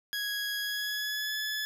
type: tone with pitch glide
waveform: 20% pulse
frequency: 1661.2 to 1716.8 Hz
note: G#6 to A6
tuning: 0 to -43 cents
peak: -26 dBFS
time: 0.13-1.65 s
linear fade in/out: 0 ms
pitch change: +57 cents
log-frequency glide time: 0.61-1.35 s
effects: none